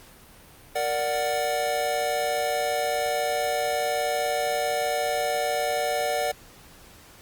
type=chord; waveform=square; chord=Bb augmented; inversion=none; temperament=equal; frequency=466.2 / 587.3 / 740 Hz; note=Bb4 / D5 / F#5; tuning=0 / 0 / 0 cents; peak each=-32 / -28 / -28 dBFS; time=0.75-6.32 s; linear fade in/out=10 ms; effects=pink hiss -50 dBFS RMS until 7.21 s + Opus 48 kbps